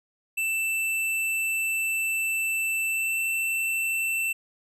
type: tone with pitch glide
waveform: square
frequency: 2660 to 2677 Hz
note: E7 to E7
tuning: +15 to +26 cents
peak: -25 dBFS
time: 0.37-4.33 s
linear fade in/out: 10 ms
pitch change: +11 cents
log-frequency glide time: 2.88-3.21 s
effects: none